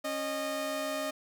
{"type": "tone pair together", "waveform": "sawtooth", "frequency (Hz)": [274, 615], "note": ["C#4", "D#5"], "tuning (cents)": [-20, -20], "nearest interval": "octave + major second", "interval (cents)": 1400, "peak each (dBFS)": [-34, -29], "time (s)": [0.04, 1.11], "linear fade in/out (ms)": 10, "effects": []}